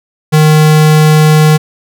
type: tone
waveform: square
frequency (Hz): 154.2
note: D#3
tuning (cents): -15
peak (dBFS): -4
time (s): 0.32-1.58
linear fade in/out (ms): 20
effects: none